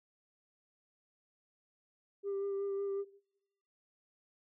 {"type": "tone with vibrato", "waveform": "sine", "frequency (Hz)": 396.6, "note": "G4", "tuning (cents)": 20, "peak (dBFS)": -32, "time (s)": [2.23, 3.05], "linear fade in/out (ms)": 50, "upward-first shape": "sine", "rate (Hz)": 5.4, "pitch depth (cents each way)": 17, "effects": ["noise-tail reverb RT60 0.8 s tail -21 dB re dry", "tanh soft clip ceiling -32 dBFS"]}